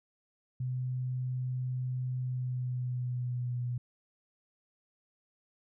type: tone with pitch glide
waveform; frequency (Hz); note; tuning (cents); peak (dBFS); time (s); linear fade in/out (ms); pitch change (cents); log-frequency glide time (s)
sine; 127.1 to 122.63; C3 to B2; -50 to -12; -31; 0.6-3.78; 5; -62; 2.2-3.62
effects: none